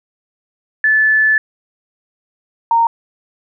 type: tone pair in turn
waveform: sine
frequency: 1740 / 923.8 Hz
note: A6 / A#5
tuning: -20 / -16 cents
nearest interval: major seventh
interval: 1096 cents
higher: first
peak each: -9 dBFS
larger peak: neither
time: 0.84-1.38 / 2.71-2.87 s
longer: first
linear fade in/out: 2 ms
effects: none